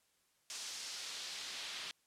pink noise with band-pass filter sweep, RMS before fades -45 dBFS, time 0.5-1.91 s, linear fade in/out 0 ms, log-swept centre 5900 to 3400 Hz, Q 1.3, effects white hiss -75 dBFS RMS until 2.06 s + low-pass 11000 Hz 12 dB/octave

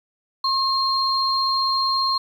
sine tone pair together, 1074 / 4205 Hz, C6 / C8, +45 / +8 cents, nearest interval 2 octaves, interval 2363 cents, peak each -21 dBFS, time 0.44-2.18 s, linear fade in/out 5 ms, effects 8-bit

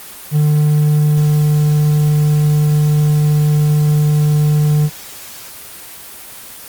triangle tone, 150 Hz, D3, 37 cents sharp, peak -7 dBFS, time 0.31-4.9 s, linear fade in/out 50 ms, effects white hiss -33 dBFS RMS until 6.68 s + Opus 24 kbps

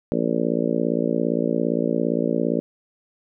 harmonic tone, 57.5 Hz, A#1, 23 cents flat, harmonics 3 / 4 / 5 / 6 / 7 / 8 / 9 / 10, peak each -28 / -25 / -26 / -28 / -30 / -27 / -30 / -30 dBFS, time 0.12-2.6 s, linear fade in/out 0 ms, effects none

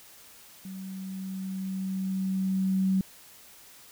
sine tone with level ramp, 190.1 Hz, F#3, 47 cents sharp, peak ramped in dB -37 to -21 dBFS, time 0.65-3.01 s, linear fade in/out 2 ms, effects white hiss -52 dBFS RMS until 3.91 s

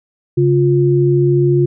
sine tone pair together, 138.59 / 352.5 Hz, C#3 / F4, 0 / +16 cents, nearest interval octave + major third, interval 1616 cents, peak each -12 dBFS, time 0.37-1.66 s, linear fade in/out 10 ms, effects none

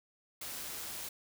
white noise with amplitude modulation, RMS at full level -41 dBFS, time 0.41-1.09 s, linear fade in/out 5 ms, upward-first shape sine, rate 152 Hz, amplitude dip 25%, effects none

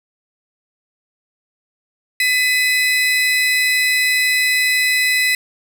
35% pulse tone pair together, 2006 / 2540 Hz, B6 / D#7, +26 / +35 cents, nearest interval major third, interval 409 cents, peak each -13 / -19 dBFS, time 2.2-5.35 s, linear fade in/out 2 ms, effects none

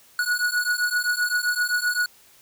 square beating tone pair, 1458 / 1465.7 Hz, F#6 / F#6, -26 / -17 cents, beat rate 7.7 Hz, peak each -25 dBFS, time 0.19-2.06 s, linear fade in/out 2 ms, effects white hiss -54 dBFS RMS until 2.41 s

